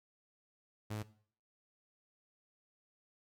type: tone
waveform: sawtooth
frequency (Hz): 106.9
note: A2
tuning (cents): -49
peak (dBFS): -34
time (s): 0.9-1.03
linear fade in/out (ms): 10
effects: noise-tail reverb RT60 0.5 s tail -17 dB re dry + MP3 96 kbps